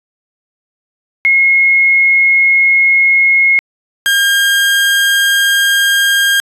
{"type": "tone pair in turn", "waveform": ["sine", "30% pulse"], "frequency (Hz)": [2162, 1610.3], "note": ["C#7", "G6"], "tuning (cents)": [-44, 46], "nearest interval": "perfect fourth", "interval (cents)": 510, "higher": "first", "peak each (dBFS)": -6, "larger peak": "neither", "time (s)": [[1.25, 3.59], [4.06, 6.4]], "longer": "neither", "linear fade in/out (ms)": 0, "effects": ["resampled to 32000 Hz"]}